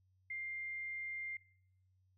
sine tone, 2100 Hz, C7, 6 cents sharp, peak -40 dBFS, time 0.3-1.37 s, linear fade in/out 5 ms, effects noise-tail reverb RT60 0.7 s tail -21 dB re dry + added 93 Hz sine -70 dBFS peak until 2.17 s

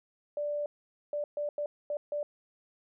sine tone bursts at uneven times, 587.3 Hz, D5, in tune, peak -30 dBFS, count 6, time 0.37-0.66 / 1.13-1.24 / 1.37-1.49 / 1.58-1.66 / 1.9-1.97 / 2.12-2.23 s, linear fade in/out 2 ms, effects none

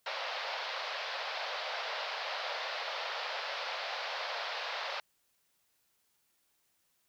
pink band-pass noise, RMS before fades -38 dBFS, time 0.06-5 s, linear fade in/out 2 ms, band 530 to 4900 Hz, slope 48 dB/octave, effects white hiss -75 dBFS RMS until 7.08 s

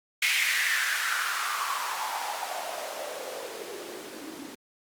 blue noise with band-pass filter sweep, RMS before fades -31 dBFS, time 0.22-4.55 s, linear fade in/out 5 ms, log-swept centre 2300 to 270 Hz, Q 4.4, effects Opus 48 kbps

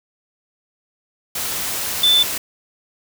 sine tone in noise, 3523 Hz, A7, 1 cent sharp, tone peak -11 dBFS, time 2.03-2.23 s, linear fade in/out 5 ms, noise white, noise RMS -24 dBFS, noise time 1.35-2.38 s, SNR +10 dB, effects none

